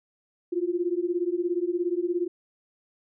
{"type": "beating tone pair", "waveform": "sine", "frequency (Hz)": [342.3, 359.3], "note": ["F4", "F4"], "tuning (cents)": [-35, 49], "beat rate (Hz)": 17, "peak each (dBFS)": -27, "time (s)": [0.52, 2.28], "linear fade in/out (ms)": 10, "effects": []}